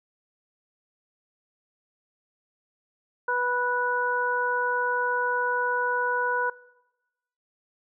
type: harmonic tone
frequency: 491.7 Hz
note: B4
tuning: 8 cents flat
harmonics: 1 / 2 / 3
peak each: -30 / -27 / -26 dBFS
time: 3.28-6.5 s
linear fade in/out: 5 ms
effects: noise-tail reverb RT60 1.0 s tail -21 dB re dry

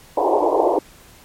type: band-pass noise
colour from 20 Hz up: pink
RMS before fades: -17 dBFS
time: 0.17-0.79 s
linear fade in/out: 5 ms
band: 310 to 1000 Hz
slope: 96 dB/octave
effects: pink hiss -47 dBFS RMS until 1.24 s + MP3 64 kbps

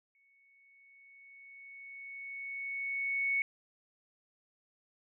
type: tone with exponential growth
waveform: sine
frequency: 2217 Hz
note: C#7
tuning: in tune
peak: -27 dBFS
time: 0.15-3.42 s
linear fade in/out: 1 ms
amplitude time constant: 710 ms
effects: none

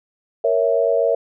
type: chord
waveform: sine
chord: A# diminished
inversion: none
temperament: equal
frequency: 466.2 / 554.4 / 659.3 Hz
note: A#4 / C#5 / E5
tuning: 0 / 0 / 0 cents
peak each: -19 dBFS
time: 0.44-1.15 s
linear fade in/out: 5 ms
effects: none

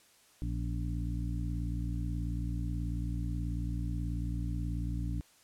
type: harmonic tone with a mistuned harmonic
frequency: 58.4 Hz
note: A#1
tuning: 4 cents sharp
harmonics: 1 / 2 / 3 / 4 / 5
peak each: -34 / -37 / -41 / -48 / -43 dBFS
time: 0.42-5.21 s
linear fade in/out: 0 ms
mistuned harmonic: 4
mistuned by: +67 cents
effects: white hiss -63 dBFS RMS until 5.43 s + low-pass 11000 Hz 12 dB/octave

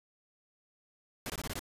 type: noise bursts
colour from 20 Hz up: pink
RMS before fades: -38 dBFS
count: 6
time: 1.26-1.593 s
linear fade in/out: 0 ms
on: 38 ms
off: 21 ms
effects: resampled to 32000 Hz

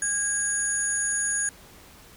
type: tone cluster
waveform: sine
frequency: 1639 / 6740 / 9730 Hz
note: G#6 / G#8 / D#9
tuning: -23 / +25 / -40 cents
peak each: -29 / -28 / -27 dBFS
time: 0.02-1.49 s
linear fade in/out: 2 ms
effects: pink hiss -50 dBFS RMS until 2.16 s

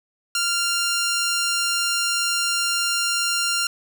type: tone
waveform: 10% pulse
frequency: 1391 Hz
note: F6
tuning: 7 cents flat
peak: -12 dBFS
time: 0.35-3.67 s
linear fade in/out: 2 ms
effects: none

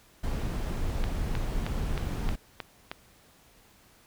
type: noise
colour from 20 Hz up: brown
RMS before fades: -30 dBFS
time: 0.23-2.36 s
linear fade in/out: 10 ms
type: click train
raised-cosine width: 0.3 ms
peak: -18 dBFS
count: 7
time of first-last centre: 1.04-2.915 s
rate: 3.2 Hz
effects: pink hiss -59 dBFS RMS until 4.06 s

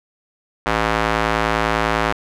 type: tone with band-pass filter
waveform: square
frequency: 55 Hz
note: A1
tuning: in tune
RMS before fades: -19 dBFS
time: 0.66-2.13 s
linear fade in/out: 10 ms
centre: 1300 Hz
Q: 0.83
effects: none

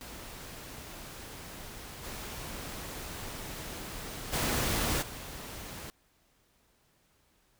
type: noise with level steps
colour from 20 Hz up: pink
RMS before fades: -45 / -41 / -30 / -43 dBFS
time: 0.01-5.9 s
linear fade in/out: 0 ms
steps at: 2.03 / 4.32 / 5.01 s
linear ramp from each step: 20 ms
effects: pink hiss -69 dBFS RMS until 7.59 s

